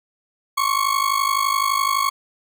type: ring-modulated tone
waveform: 40% pulse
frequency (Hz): 1103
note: C#6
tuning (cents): -9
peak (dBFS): -14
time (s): 0.57-2.1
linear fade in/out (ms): 10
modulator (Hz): 25.9
effects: none